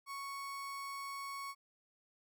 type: tone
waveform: 35% pulse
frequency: 1108.7 Hz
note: C#6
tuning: in tune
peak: -40 dBFS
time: 0.06-1.55 s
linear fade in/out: 50 ms
effects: none